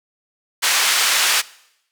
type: band-pass noise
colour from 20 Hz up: pink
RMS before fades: -17 dBFS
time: 0.62-1.42 s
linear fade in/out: 20 ms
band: 1500 to 10000 Hz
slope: 12 dB/octave
effects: noise-tail reverb RT60 0.8 s tail -21 dB re dry